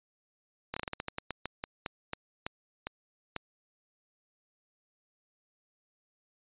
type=slowing click train; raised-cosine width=0.3 ms; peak=-18 dBFS; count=17; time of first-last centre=0.74-3.363 s; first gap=25 ms; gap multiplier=1.22; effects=resampled to 8000 Hz